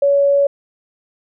sine tone, 563 Hz, C#5, 27 cents sharp, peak -10 dBFS, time 0.02-0.47 s, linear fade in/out 5 ms, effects none

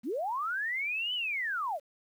sine linear two-way sweep, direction up then down, 191.2 to 3043 to 520 Hz, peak -30 dBFS, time 0.03-1.8 s, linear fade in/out 50 ms, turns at 1.14 s, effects 10-bit

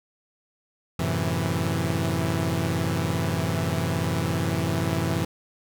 sawtooth chord, F# half-diminished seventh, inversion none, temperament equal, 92.5 / 110 / 130.81 / 164.81 Hz, F#2 / A2 / C3 / E3, 0 / 0 / 0 / 0 cents, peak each -25 / -27 / -26 / -23 dBFS, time 0.99-5.25 s, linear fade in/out 5 ms, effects none

